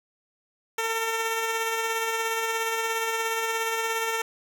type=tone with tremolo; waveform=10% pulse; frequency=451.5 Hz; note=A4; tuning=45 cents sharp; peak=-16 dBFS; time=0.78-4.22 s; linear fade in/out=5 ms; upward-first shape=sine; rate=17 Hz; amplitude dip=30%; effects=none